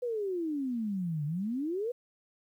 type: exponential two-way sweep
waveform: sine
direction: down then up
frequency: 503 to 143.2 to 503 Hz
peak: -30 dBFS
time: 0.02-1.92 s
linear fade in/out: 10 ms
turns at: 1.25 s
effects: 11-bit